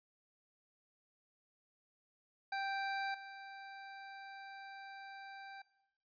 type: tone with level steps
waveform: 25% pulse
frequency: 784 Hz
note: G5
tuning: in tune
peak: -33 / -45 dBFS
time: 2.52-5.62 s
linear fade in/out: 5 ms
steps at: 3.14 s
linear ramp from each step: 5 ms
effects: noise-tail reverb RT60 0.8 s tail -18 dB re dry + resampled to 11025 Hz